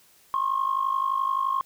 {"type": "tone with amplitude modulation", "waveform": "sine", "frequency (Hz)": 1076, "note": "C6", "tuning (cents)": 48, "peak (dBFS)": -18, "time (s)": [0.34, 1.61], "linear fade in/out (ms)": 0, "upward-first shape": "sine", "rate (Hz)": 51.6, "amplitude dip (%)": 80, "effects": ["tanh soft clip ceiling -16 dBFS", "white hiss -58 dBFS RMS until 1.65 s"]}